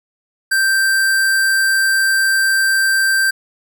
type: tone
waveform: square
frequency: 1568 Hz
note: G6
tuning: in tune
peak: -13 dBFS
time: 0.51-3.31 s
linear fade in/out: 10 ms
effects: none